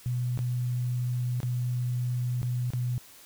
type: tone with dropouts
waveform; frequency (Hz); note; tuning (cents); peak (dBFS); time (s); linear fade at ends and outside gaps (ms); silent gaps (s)
sine; 123.47; B2; 0; -26; 0.06-2.98; 0; 0.375-0.39 / 1.403-1.431 / 2.417-2.43 / 2.704-2.735
effects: white hiss -52 dBFS RMS until 3.25 s